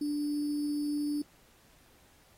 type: tone with sample-and-hold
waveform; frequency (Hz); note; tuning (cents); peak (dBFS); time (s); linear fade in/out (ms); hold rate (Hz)
sine; 293.7; D4; 0; -29; 0.01-1.22; 5; 4900
effects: pink hiss -63 dBFS RMS until 2.37 s + AAC 48 kbps